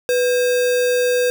sine tone with sample-and-hold, 493.9 Hz, B4, in tune, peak -14 dBFS, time 0.09-1.3 s, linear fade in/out 0 ms, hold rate 2100 Hz, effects none

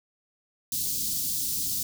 white band-stop noise, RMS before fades -29 dBFS, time 0.72-1.83 s, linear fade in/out 2 ms, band 280 to 4200 Hz, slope 24 dB/octave, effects none

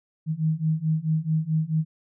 sine beating tone pair, 155.56 / 160.16 Hz, D#3 / E3, 0 / -50 cents, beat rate 4.6 Hz, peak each -25 / -24 dBFS, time 0.26-1.85 s, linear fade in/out 50 ms, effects none

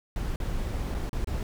brown noise with dropouts, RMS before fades -30 dBFS, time 0.16-1.43 s, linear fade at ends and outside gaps 1 ms, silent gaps 0.36-0.401 / 0.944-0.948 / 1.094-1.13 / 1.245-1.272 s, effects none

